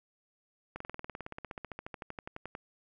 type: slowing click train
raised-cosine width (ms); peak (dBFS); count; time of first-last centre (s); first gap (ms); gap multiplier
0.5; -25; 28; 0.76-2.551; 44; 1.03
effects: none